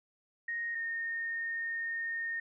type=tone pair in turn; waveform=sine; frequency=1864.7 / 1838 Hz; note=A#6 / A#6; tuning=0 / -25 cents; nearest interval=unison; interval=25 cents; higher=first; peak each=-33 / -33 dBFS; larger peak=neither; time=0.48-0.75 / 0.75-2.4 s; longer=second; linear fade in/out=5 ms; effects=none